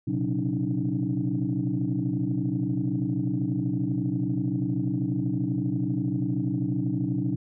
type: tone cluster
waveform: sine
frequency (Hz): 120.8 / 133.3 / 183.2 / 281.2 / 309.3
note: B2 / C3 / F#3 / C#4 / D#4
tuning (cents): -38 / +33 / -17 / +25 / -10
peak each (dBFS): -30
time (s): 0.07-7.36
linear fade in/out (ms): 10
effects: tanh soft clip ceiling -15 dBFS